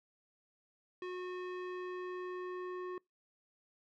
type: tone with low-pass filter sweep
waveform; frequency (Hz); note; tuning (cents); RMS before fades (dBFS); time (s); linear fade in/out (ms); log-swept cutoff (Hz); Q
square; 363.8; F#4; -29; -42; 1.02-2.98; 2; 2700 to 1500; 1.2
effects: noise-tail reverb RT60 0.2 s tail -26 dB re dry